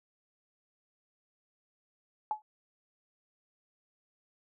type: tone with exponential decay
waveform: sine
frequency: 855 Hz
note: A5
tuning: 50 cents flat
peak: -25 dBFS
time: 2.31-2.42 s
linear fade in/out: 1 ms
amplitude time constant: 23 ms
effects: none